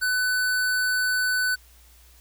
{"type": "tone", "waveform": "square", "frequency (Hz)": 1500, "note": "F#6", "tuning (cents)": 23, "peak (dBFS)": -22, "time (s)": [0.01, 1.56], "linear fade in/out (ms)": 20, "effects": ["added 60 Hz sine -52 dBFS peak until 2.2 s", "white hiss -56 dBFS RMS until 2.2 s"]}